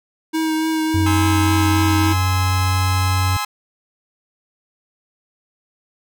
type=tone with vibrato; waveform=square; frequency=317.4 Hz; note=D#4; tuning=35 cents sharp; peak=-18 dBFS; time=0.33-2.14 s; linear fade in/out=20 ms; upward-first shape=triangle; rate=3.5 Hz; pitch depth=18 cents each way
type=tone with pitch glide; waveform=triangle; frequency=92.5 to 93.09 Hz; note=F#2 to F#2; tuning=0 to +11 cents; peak=-14 dBFS; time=0.94-3.37 s; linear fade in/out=5 ms; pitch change=+11 cents; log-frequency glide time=2.01-2.97 s
type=chord; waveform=sawtooth; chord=Ab augmented; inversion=none; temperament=just; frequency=830.6 / 1038.3 / 1297.8 Hz; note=Ab5 / C6 / E6; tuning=0 / -14 / -27 cents; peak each=-22 dBFS; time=1.06-3.45 s; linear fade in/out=5 ms
effects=none